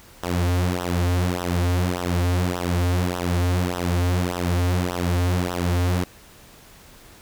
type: tone with flanger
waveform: sawtooth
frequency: 88.8 Hz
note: F2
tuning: 29 cents sharp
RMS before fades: -22 dBFS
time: 0.23-6.04 s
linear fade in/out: 5 ms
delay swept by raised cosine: 0.43 to 5.43 ms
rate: 1.7 Hz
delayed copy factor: -0.9
effects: pink hiss -48 dBFS RMS until 7.21 s